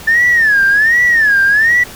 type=tone with vibrato; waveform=sine; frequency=1760 Hz; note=A6; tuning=in tune; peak=-6 dBFS; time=0.07-1.84 s; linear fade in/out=10 ms; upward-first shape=sine; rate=1.3 Hz; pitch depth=180 cents each way; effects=tanh soft clip ceiling -3 dBFS + pink hiss -32 dBFS RMS until 1.95 s